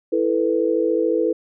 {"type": "chord", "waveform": "sine", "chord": "E suspended fourth", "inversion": "none", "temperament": "equal", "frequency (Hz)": [329.6, 440, 493.9], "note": ["E4", "A4", "B4"], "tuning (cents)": [0, 0, 0], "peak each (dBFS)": [-21, -21, -21], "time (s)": [0.12, 1.33], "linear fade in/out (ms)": 10, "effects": []}